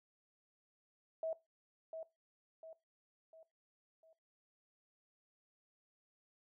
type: tone with echo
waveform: sine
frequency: 646 Hz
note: E5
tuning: 35 cents flat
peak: -36 dBFS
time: 1.23-1.33 s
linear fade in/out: 2 ms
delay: 700 ms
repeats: 4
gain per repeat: -7 dB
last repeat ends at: 4.13 s
effects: noise-tail reverb RT60 0.2 s tail -17 dB re dry